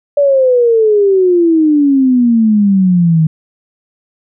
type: exponential sweep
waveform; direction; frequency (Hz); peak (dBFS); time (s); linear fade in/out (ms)
sine; down; 581 to 155.56; -6; 0.17-3.27; 5
effects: none